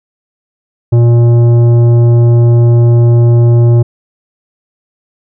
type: tone with tanh clipping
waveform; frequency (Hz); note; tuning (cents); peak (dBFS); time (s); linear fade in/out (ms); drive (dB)
triangle; 118.4; A#2; +27; -5; 0.92-3.83; 10; 15
effects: none